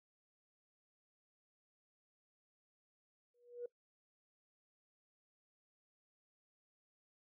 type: tone with exponential growth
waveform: sine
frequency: 482.8 Hz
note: B4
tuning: 39 cents flat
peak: -38 dBFS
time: 3.34-3.66 s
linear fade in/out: 5 ms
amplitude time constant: 69 ms
effects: noise-tail reverb RT60 0.1 s tail -21 dB re dry + tanh soft clip ceiling -34 dBFS

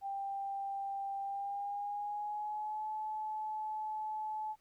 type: tone with pitch glide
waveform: sine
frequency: 790 to 861.5 Hz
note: G5 to A5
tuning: +13 to -37 cents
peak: -36 dBFS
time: 0.01-4.56 s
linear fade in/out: 50 ms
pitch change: +150 cents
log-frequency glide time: 1.22-2.88 s
effects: pink hiss -74 dBFS RMS until 4.6 s

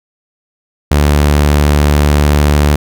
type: tone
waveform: sawtooth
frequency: 73.42 Hz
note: D2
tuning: in tune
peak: -3 dBFS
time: 0.91-2.76 s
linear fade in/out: 5 ms
effects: none

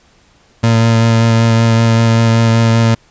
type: tone with vibrato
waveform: 30% pulse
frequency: 114.3 Hz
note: A#2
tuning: 34 cents flat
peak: -5 dBFS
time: 0.63-2.95 s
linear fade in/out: 10 ms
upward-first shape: sine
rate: 5.2 Hz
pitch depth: 14 cents each way
effects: pink hiss -50 dBFS RMS until 3.1 s + resampled to 16000 Hz

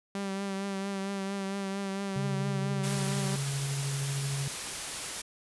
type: tone with vibrato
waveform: sawtooth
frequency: 196 Hz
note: G3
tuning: in tune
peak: -28 dBFS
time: 0.15-3.36 s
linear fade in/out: 2 ms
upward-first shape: triangle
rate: 4.4 Hz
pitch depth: 35 cents each way
type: tone with tremolo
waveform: triangle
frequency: 138.59 Hz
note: C#3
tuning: in tune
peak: -27 dBFS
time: 2.16-4.48 s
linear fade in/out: 2 ms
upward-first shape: triangle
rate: 13 Hz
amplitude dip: 30%
type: noise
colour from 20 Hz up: white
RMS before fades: -36 dBFS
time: 2.83-5.22 s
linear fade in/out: 10 ms
effects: resampled to 24000 Hz

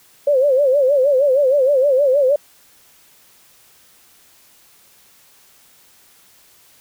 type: tone with vibrato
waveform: sine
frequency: 546 Hz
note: C#5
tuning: 26 cents flat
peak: -11 dBFS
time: 0.27-2.36 s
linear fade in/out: 5 ms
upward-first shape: sine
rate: 6.4 Hz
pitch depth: 130 cents each way
effects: white hiss -51 dBFS RMS until 6.8 s

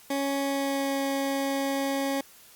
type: tone with pitch glide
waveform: 20% pulse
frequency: 277.2 to 274.5 Hz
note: C#4 to C#4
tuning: 0 to -17 cents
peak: -21 dBFS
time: 0.1-2.21 s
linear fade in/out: 5 ms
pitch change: -17 cents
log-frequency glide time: 0.38-1.01 s
effects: white hiss -53 dBFS RMS until 2.55 s + Opus 48 kbps

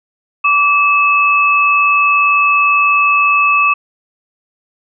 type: tone pair together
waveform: sine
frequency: 1158.6 / 2601 Hz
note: D6 / E7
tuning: -24 / -24 cents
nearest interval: octave + major second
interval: 1400 cents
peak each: -11 dBFS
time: 0.44-3.74 s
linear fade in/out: 10 ms
effects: none

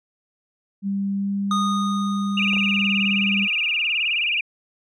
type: tone with pitch glide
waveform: sine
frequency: 197.8 to 199.18 Hz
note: G3 to G3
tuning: +16 to +28 cents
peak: -21 dBFS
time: 0.82-3.48 s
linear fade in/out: 50 ms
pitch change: +12 cents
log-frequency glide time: 1.15-1.32 s
type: tone with exponential decay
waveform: square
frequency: 1236 Hz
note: D#6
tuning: 12 cents flat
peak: -20 dBFS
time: 1.51-4.27 s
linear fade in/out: 2 ms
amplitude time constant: 600 ms
type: tone with vibrato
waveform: sine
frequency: 2602 Hz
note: E7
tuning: 23 cents flat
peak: -19 dBFS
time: 2.37-4.41 s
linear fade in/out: 5 ms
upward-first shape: sine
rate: 19 Hz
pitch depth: 180 cents each way
type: clicks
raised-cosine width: 1 ms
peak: -24 dBFS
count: 2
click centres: 2.535 / 2.567 s
effects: low-pass 6000 Hz 12 dB/octave

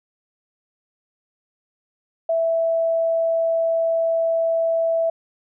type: tone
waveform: sine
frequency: 659.3 Hz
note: E5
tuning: in tune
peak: -17 dBFS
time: 2.29-5.1 s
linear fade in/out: 5 ms
effects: none

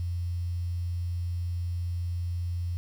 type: tone with quantisation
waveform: sine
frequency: 87.31 Hz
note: F2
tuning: in tune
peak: -28 dBFS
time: 0-2.77 s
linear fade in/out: 0 ms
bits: 9
effects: none

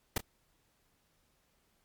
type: noise with echo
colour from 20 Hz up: pink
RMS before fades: -30 dBFS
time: 0.16-0.18 s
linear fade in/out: 5 ms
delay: 28 ms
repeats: 1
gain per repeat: -14 dB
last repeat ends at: 0.208 s
effects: pink hiss -73 dBFS RMS until 1.84 s + MP3 96 kbps

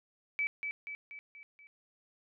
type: tone with echo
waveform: sine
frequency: 2300 Hz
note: D7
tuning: 37 cents flat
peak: -29 dBFS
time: 0.39-0.47 s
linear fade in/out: 0 ms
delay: 240 ms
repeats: 5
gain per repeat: -5 dB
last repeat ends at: 1.67 s
effects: none

